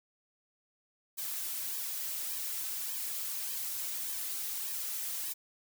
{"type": "noise with flanger", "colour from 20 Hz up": "blue", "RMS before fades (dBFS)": -37, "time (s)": [1.17, 5.34], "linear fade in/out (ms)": 20, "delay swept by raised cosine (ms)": [1.4, 4.3], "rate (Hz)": 1.7, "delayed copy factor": -0.8, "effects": []}